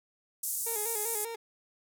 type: band-pass noise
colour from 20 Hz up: white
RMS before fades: -34 dBFS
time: 0.43-1.25 s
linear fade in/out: 5 ms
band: 7300 to 13000 Hz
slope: 24 dB/octave
type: tone with vibrato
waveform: 30% pulse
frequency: 440 Hz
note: A4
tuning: in tune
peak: -34 dBFS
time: 0.66-1.36 s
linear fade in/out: 10 ms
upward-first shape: square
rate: 5.1 Hz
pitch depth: 79 cents each way
effects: none